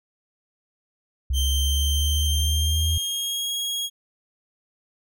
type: exponential sweep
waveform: sine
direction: up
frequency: 65.41 to 82.41 Hz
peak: -20 dBFS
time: 1.3-2.98 s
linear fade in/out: 5 ms
type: tone with pitch glide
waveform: sawtooth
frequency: 3136 to 3294 Hz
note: G7 to G#7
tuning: 0 to -15 cents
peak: -22 dBFS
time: 1.33-3.9 s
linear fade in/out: 50 ms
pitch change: +85 cents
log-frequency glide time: 2.18-3.51 s
effects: none